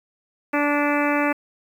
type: harmonic tone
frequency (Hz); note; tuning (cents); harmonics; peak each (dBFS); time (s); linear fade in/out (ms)
291.1; D4; -15; 1 / 2 / 3 / 4 / 5 / 6 / 7 / 8 / 9; -22 / -25 / -27 / -28 / -29 / -30 / -30 / -31 / -32; 0.53-1.33; 10
effects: 8-bit